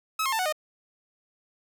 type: tone with pitch steps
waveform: sawtooth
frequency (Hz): 1287 / 1069.8 / 889.3 / 739.2 / 614.4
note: E6 / C6 / A5 / F#5 / D#5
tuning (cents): -42 / +38 / +18 / -2 / -22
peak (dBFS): -21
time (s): 0.19-0.525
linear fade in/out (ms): 5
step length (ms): 67
effects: none